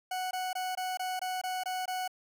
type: tone bursts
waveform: 40% pulse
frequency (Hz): 740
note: F#5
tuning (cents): 0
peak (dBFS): -31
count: 9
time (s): 0.11-2.078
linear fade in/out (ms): 5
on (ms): 200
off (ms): 21
effects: none